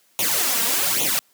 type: noise with flanger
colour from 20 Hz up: white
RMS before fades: -21 dBFS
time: 0.19-1.19 s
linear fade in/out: 0 ms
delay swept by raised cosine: 0.3 to 4.4 ms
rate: 1.2 Hz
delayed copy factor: +0.95
effects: white hiss -60 dBFS RMS until 1.33 s + high-pass 150 Hz 12 dB/octave